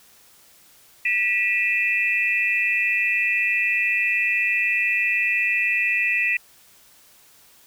sine tone cluster, 1956 / 2436 / 2642 Hz, B6 / D#7 / E7, -17 / -37 / +3 cents, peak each -23 dBFS, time 1.05-6.37 s, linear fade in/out 5 ms, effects white hiss -53 dBFS RMS until 7.66 s

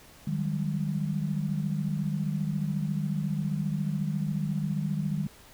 sine tone cluster, 153.1 / 186.7 / 201.1 Hz, D#3 / F#3 / G3, -28 / +16 / +44 cents, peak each -29 / -34 / -32 dBFS, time 0.27-5.27 s, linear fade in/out 5 ms, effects pink hiss -53 dBFS RMS until 5.53 s

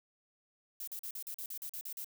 violet noise bursts, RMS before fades -42 dBFS, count 11, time 0.8-2.045 s, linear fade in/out 2 ms, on 75 ms, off 42 ms, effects none

